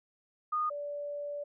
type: tone pair in turn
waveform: sine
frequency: 1229 / 580 Hz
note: D#6 / D5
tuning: -22 / -22 cents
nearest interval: octave + minor second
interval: 1300 cents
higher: first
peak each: -28 / -35 dBFS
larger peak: first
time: 0.52-0.7 / 0.7-1.44 s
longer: second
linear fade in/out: 10 ms
effects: none